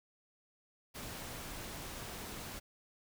pink noise, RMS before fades -45 dBFS, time 0.94-2.6 s, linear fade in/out 20 ms, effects none

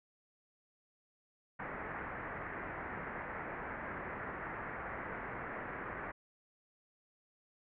white low-pass noise, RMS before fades -43 dBFS, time 1.59-6.12 s, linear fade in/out 10 ms, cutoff 2000 Hz, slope 48 dB/octave, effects none

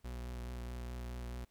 40% pulse tone with vibrato, 60.7 Hz, B1, 29 cents flat, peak -40 dBFS, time 0.04-1.45 s, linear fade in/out 10 ms, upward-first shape sine, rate 4.7 Hz, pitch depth 22 cents each way, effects pink hiss -75 dBFS RMS until 1.5 s

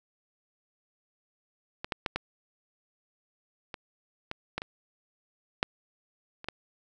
clicks, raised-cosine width 0.3 ms, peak -18 / -13 / -12 / -13 / -21 / -18 / -15 / -20 / -8 / -26 / -16 dBFS, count 11, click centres 1.845 / 1.922 / 2.062 / 2.16 / 3.742 / 4.314 / 4.58 / 4.619 / 5.629 / 6.444 / 6.486 s, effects none

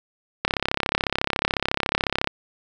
click train, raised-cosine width 0.3 ms, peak -4 dBFS, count 63, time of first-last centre 0.45-2.274 s, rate 34 Hz, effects none

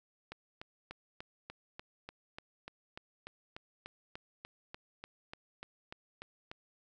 click train, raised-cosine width 0.3 ms, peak -28 dBFS, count 22, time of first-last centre 0.32-6.515 s, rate 3.39 Hz, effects none

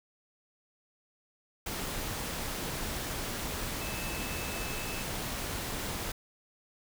sine tone in noise, 2611 Hz, E7, 17 cents flat, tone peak -43 dBFS, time 3.81-5.03 s, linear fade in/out 5 ms, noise pink, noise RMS -36 dBFS, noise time 1.66-6.12 s, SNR -10 dB, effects none

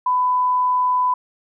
sine tone, 1000 Hz, B5, 21 cents sharp, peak -15 dBFS, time 0.06-1.14 s, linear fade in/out 5 ms, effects none

